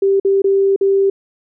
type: tone with dropouts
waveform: sine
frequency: 392 Hz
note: G4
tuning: in tune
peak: -10 dBFS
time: 0.02-1.1 s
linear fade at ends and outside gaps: 5 ms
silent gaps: 0.199-0.248 / 0.42-0.442 / 0.762-0.81 s
effects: none